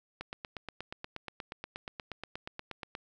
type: click train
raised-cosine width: 0.3 ms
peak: -23 dBFS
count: 24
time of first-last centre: 0.21-2.951 s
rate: 8.39 Hz
effects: none